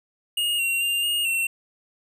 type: tone with pitch steps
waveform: square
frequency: 2856 / 2747 / 2794 / 2850 / 2713 Hz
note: F7 / F7 / F7 / F7 / E7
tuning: +38 / -29 / 0 / +34 / +49 cents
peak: -22 dBFS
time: 0.37-1.47 s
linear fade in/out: 5 ms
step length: 220 ms
effects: none